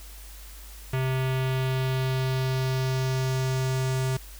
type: tone with low-pass filter sweep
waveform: square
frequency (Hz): 130.81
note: C3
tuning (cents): 0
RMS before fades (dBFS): -26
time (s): 0.93-4.17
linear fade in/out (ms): 5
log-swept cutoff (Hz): 2600 to 8800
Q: 1.6
effects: added 50 Hz sine -42 dBFS peak until 4.39 s + white hiss -48 dBFS RMS until 4.39 s